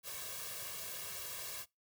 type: noise with comb filter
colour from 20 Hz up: white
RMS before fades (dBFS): -44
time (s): 0.03-1.66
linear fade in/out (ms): 50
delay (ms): 1.8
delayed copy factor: +0.8
effects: noise-tail reverb RT60 0.2 s tail -23 dB re dry + high-pass 60 Hz 12 dB/octave